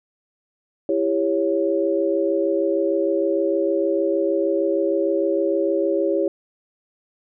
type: chord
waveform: sine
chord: C# diminished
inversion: first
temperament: just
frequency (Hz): 332.6 / 399.1 / 554.4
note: E4 / G4 / C#5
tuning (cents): +16 / +31 / 0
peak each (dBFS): -22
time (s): 0.89-6.28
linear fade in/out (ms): 2
effects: none